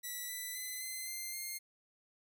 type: tone with pitch steps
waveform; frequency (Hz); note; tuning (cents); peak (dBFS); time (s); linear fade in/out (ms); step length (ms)
5% pulse; 1958 / 1989.9 / 2022 / 2055 / 2089 / 2123; B6 / B6 / B6 / C7 / C7 / C7; -15 / +13 / +40 / -32 / -3 / +25; -30; 0.03-1.59; 20; 260
effects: none